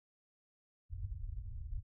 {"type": "low-pass noise", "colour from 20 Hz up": "pink", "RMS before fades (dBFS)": -42, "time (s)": [0.89, 1.83], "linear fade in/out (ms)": 50, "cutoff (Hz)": 110, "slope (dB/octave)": 48, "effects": []}